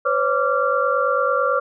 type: tone cluster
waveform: sine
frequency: 509 / 558 / 1165 / 1380 Hz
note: C5 / C#5 / D6 / F6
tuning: -48 / +11 / -14 / -21 cents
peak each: -22 dBFS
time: 0.05-1.6 s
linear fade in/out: 10 ms
effects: none